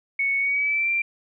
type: tone with pitch glide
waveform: sine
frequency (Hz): 2217 to 2362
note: C#7 to D7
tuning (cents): 0 to +9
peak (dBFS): -20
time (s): 0.19-1.02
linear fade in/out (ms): 5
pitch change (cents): +109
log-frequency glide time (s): 0.39-0.9
effects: none